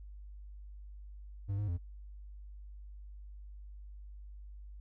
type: tone with pitch steps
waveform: triangle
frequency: 99.2 / 103.5 / 86.6 Hz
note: G2 / G#2 / F2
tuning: +21 / -5 / -14 cents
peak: -30 dBFS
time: 1.48-1.78 s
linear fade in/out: 20 ms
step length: 100 ms
effects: added 50 Hz sine -46 dBFS peak until 4.8 s